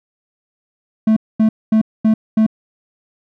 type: tone bursts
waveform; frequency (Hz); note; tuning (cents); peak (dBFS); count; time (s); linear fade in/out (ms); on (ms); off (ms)
triangle; 219; A3; -8; -7; 5; 1.07-2.465; 5; 95; 230
effects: none